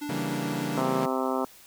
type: tone with tremolo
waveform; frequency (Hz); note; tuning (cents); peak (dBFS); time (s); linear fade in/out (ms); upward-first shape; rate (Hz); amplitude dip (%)
square; 293.7; D4; 0; -32; 0.01-0.82; 10; sine; 6.9; 25
type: chord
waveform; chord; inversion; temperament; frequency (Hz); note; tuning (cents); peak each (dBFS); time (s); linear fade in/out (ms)
sawtooth; C# diminished seventh; none; equal with one note detuned; 138.59 / 164.81 / 194.87 / 233.1; C#3 / E3 / G3 / Bb3; 0 / 0 / -10 / 0; -31; 0.09-1.06; 5
type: harmonic tone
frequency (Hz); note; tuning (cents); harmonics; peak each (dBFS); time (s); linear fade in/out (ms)
130.81; C3; 0; 2 / 3 / 4 / 5 / 6 / 7 / 8 / 9 / 10; -30 / -32 / -33 / -34 / -35 / -35 / -36 / -37 / -37; 0.77-1.45; 2
effects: white hiss -52 dBFS RMS until 1.66 s